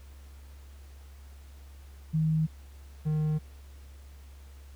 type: tone pair in turn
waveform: sine / triangle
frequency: 157.7 / 153.65 Hz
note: D#3 / D#3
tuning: +24 / -21 cents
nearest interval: unison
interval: 45 cents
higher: first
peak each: -23 dBFS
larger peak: neither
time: 2.13-2.47 / 3.05-3.39 s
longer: neither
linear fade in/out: 20 ms
effects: added 69 Hz sine -46 dBFS peak until 4.75 s + pink hiss -60 dBFS RMS until 4.75 s